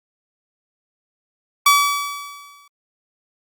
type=tone with exponential decay; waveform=sawtooth; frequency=1145 Hz; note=D6; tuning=44 cents flat; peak=-5 dBFS; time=1.66-2.68 s; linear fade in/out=5 ms; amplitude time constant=220 ms; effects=Opus 48 kbps